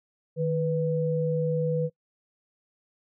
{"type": "tone pair together", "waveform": "sine", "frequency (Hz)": [155.51, 493.7], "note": ["D#3", "B4"], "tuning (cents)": [-1, -1], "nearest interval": "octave + minor sixth", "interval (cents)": 2000, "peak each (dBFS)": -26, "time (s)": [0.36, 1.9], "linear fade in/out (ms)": 50, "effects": ["noise-tail reverb RT60 0.1 s tail -24 dB re dry"]}